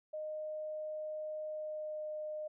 sine tone with pitch glide, 616 to 611.7 Hz, D#5 to D#5, -17 to -30 cents, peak -38 dBFS, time 0.13-2.48 s, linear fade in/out 10 ms, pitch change -13 cents, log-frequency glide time 1.48-2.08 s, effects none

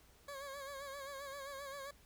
20% pulse tone with vibrato, 554.4 Hz, C#5, in tune, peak -40 dBFS, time 0.28-1.91 s, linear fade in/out 5 ms, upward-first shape sine, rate 7.6 Hz, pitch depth 59 cents each way, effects added 60 Hz sine -68 dBFS peak until 2.05 s + pink hiss -66 dBFS RMS until 2.05 s

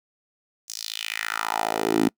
10% pulse tone with high-pass filter sweep, 54.7 Hz, A1, 9 cents flat, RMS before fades -26 dBFS, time 0.68-2.09 s, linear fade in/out 10 ms, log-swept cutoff 6300 to 250 Hz, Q 2.9, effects noise-tail reverb RT60 0.1 s tail -25 dB re dry

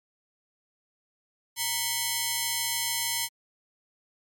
5% pulse ring-modulated tone, 1046.5 Hz, C6, in tune, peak -11 dBFS, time 1.56-3.29 s, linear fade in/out 50 ms, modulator 1160 Hz, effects high-pass 300 Hz 12 dB/octave + MP3 96 kbps

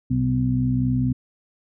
harmonic tone with a mistuned harmonic, 63.8 Hz, C2, 43 cents flat, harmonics 1 / 2 / 3 / 4, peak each -31 / -21 / -31 / -22 dBFS, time 0.1-1.13 s, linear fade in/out 10 ms, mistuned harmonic 4, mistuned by -19 cents, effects none

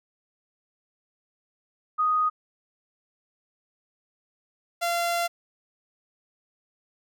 sine / sawtooth tone pair in turn, 1244.5 / 687.8 Hz, D#6 / F5, 0 / -27 cents, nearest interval minor seventh, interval 1027 cents, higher first, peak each -20 dBFS, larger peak neither, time 1.98-2.3 / 4.81-5.28 s, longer second, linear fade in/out 20 ms, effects none

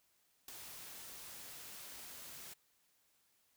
white noise with ADSR envelope, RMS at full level -45 dBFS, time 0.48-2.54 s, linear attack 4 ms, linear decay 6 ms, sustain -6 dB, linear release 10 ms, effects white hiss -75 dBFS RMS until 3.56 s

